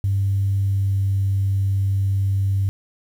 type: tone with pitch glide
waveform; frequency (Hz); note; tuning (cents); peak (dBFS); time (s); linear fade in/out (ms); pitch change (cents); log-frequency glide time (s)
sine; 98.4 to 97.78; G2 to G2; +7 to -4; -16; 0.04-2.69; 0; -11; 0.61-1.04
effects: tanh soft clip ceiling -12 dBFS + 8-bit